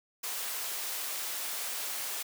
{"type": "high-pass noise", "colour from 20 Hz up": "white", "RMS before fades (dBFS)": -36, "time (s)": [0.23, 2.23], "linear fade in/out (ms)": 10, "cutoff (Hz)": 480, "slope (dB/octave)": 12, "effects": []}